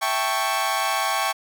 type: chord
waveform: sawtooth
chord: A dominant seventh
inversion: second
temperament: equal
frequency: 659.3 / 784 / 880 / 1108.7 Hz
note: E5 / G5 / A5 / C#6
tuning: 0 / 0 / 0 / 0 cents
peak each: -26 / -22 / -26 / -21 dBFS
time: 0.01-1.33 s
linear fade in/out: 20 ms
effects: none